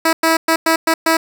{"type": "tone bursts at uneven times", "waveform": "10% pulse", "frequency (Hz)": 325.1, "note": "E4", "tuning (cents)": -24, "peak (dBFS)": -3, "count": 6, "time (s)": [[0.05, 0.13], [0.23, 0.37], [0.48, 0.56], [0.66, 0.76], [0.87, 0.94], [1.06, 1.17]], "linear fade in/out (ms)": 5, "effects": []}